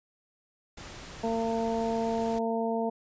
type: noise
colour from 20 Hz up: pink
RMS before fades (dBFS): -44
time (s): 0.77-2.39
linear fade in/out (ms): 5
type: harmonic tone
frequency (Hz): 227.4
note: A#3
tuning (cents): -43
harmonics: 1 / 2 / 3 / 4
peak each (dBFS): -31 / -31 / -32 / -36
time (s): 1.23-2.9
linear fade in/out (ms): 10
effects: resampled to 16000 Hz